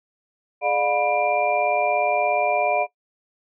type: tone cluster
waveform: sine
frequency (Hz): 422 / 598 / 715 / 983 / 2379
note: G#4 / D5 / F5 / B5 / D7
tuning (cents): +28 / +31 / +41 / -8 / +22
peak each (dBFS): -30 / -23 / -22 / -29 / -26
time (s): 0.61-2.87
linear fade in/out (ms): 50
effects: noise-tail reverb RT60 0.1 s tail -18 dB re dry